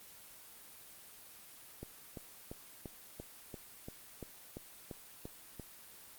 click train, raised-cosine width 2 ms, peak -30 dBFS, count 12, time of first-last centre 1.83-5.597 s, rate 2.92 Hz, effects white hiss -55 dBFS RMS until 6.18 s + Opus 24 kbps

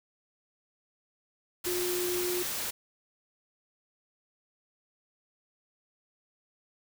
sine tone in noise, 357.3 Hz, F4, 40 cents sharp, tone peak -30 dBFS, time 1.66-2.43 s, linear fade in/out 10 ms, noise white, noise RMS -34 dBFS, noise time 1.64-2.71 s, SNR +1 dB, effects none

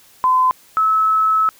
sine tone pair in turn, 1022 / 1297.3 Hz, C6 / E6, -41 / -28 cents, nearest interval major third, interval 413 cents, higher second, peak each -11 / -12 dBFS, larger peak first, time 0.24-0.51 / 0.77-1.49 s, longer second, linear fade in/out 0 ms, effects white hiss -49 dBFS RMS until 1.59 s

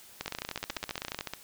two click trains, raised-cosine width 0.2 ms, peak -17 / -16 dBFS, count 18 / 15, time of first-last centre 0.26-1.336 / 0.21-1.189 s, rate 15.8 / 14.3 Hz, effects white hiss -53 dBFS RMS until 1.43 s

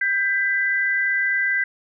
sine tone pair together, 1582 / 1993.2 Hz, G6 / B6, +15 / +15 cents, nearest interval major third, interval 400 cents, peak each -21 dBFS, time 0.01-1.64 s, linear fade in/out 5 ms, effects none

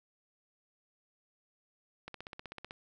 click train, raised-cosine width 0.3 ms, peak -27 dBFS, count 11, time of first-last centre 2.08-2.709 s, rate 15.9 Hz, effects none

